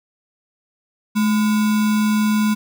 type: tone with sample-and-hold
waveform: sine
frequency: 213.4 Hz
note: G#3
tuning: 47 cents sharp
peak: -14 dBFS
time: 1.15-2.55 s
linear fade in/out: 20 ms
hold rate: 1225 Hz
effects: none